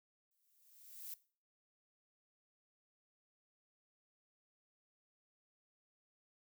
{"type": "noise with exponential growth", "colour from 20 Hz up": "violet", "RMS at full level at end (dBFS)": -45, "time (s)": [0.31, 1.14], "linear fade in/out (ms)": 2, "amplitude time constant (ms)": 180, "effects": ["noise-tail reverb RT60 0.4 s tail -18 dB re dry"]}